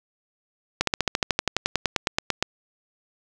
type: slowing click train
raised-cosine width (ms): 0.2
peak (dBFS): -3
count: 19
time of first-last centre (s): 0.81-2.426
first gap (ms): 63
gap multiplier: 1.04
effects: none